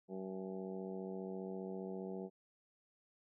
harmonic tone with a mistuned harmonic, 94.9 Hz, F#2, 44 cents sharp, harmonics 2 / 3 / 4 / 5 / 6 / 7 / 8 / 9, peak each -45 / -54 / -46 / -49 / -60 / -53 / -61 / -61 dBFS, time 0.08-2.3 s, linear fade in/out 50 ms, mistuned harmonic 8, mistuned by +75 cents, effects none

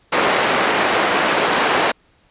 pink band-pass noise, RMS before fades -17 dBFS, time 0.12-1.92 s, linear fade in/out 10 ms, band 400 to 2600 Hz, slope 12 dB/octave, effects pink hiss -57 dBFS RMS until 2.3 s + resampled to 8000 Hz

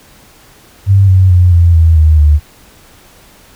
sine tone with pitch steps, 98 / 93.63 / 89.45 / 85.46 / 81.65 / 78.01 / 74.53 Hz, G2 / F#2 / F2 / F2 / E2 / D#2 / D2, 0 / +21 / +42 / -37 / -16 / +5 / +26 cents, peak -3 dBFS, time 0.86-2.4 s, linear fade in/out 50 ms, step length 220 ms, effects pink hiss -42 dBFS RMS until 3.55 s

